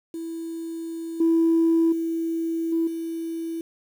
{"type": "tone with level steps", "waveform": "sine", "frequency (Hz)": 329.6, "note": "E4", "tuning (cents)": 0, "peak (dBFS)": [-29, -15, -23, -19, -27], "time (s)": [0.14, 3.61], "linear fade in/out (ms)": 2, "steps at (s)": [1.2, 1.92, 2.72, 2.87], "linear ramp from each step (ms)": 5, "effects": ["tanh soft clip ceiling -13 dBFS", "8-bit"]}